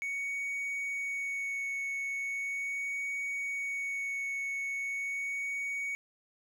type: tone with vibrato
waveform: triangle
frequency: 2228 Hz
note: C#7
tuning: 8 cents sharp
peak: -31 dBFS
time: 0.02-5.95 s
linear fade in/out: 0 ms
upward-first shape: sine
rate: 0.39 Hz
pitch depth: 10 cents each way
effects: none